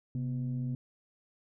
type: tone pair together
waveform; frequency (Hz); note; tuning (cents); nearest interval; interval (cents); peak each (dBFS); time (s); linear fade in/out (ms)
sine; 130.81 / 245.7; C3 / B3; 0 / -9; major seventh; 1091; -31 / -36; 0.15-0.75; 2
effects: tanh soft clip ceiling -26 dBFS